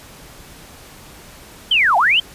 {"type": "linear two-way sweep", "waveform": "sine", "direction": "down then up", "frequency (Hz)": [3197, 671, 3197], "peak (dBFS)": -11, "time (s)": [1.71, 2.2], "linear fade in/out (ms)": 5, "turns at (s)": 1.97, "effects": ["pink hiss -41 dBFS RMS until 2.34 s", "resampled to 32000 Hz"]}